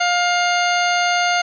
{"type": "harmonic tone with a mistuned harmonic", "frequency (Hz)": 707, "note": "F5", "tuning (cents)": 21, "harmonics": [1, 2, 3, 4, 5, 6, 7, 9], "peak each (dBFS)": [-18, -21, -23, -26, -31, -29, -32, -29], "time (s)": [0, 1.42], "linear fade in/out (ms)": 10, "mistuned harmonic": 7, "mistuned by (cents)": -84, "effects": []}